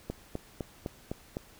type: click train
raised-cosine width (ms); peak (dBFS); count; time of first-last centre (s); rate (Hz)
2; -20; 6; 0.1-1.369; 3.94
effects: pink hiss -56 dBFS RMS until 1.59 s